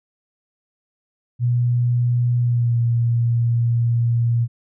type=tone with pitch glide; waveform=sine; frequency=121.4 to 117.81 Hz; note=B2 to A#2; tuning=-29 to +19 cents; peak=-15 dBFS; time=1.39-4.48 s; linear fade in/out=50 ms; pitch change=-52 cents; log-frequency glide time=2.4-2.78 s; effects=none